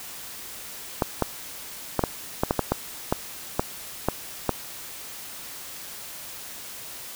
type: clicks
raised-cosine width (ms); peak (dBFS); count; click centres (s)
1; -6; 12; 1.022 / 1.223 / 1.993 / 2.038 / 2.435 / 2.509 / 2.593 / 2.72 / 3.125 / 3.595 / 4.086 / 4.493
effects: white hiss -39 dBFS RMS until 7.15 s